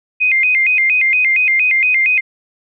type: tone with vibrato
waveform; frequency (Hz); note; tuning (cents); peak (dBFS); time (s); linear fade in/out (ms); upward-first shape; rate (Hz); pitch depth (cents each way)
sine; 2294; D7; -41; -10; 0.2-2.21; 20; square; 4.3; 150
effects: none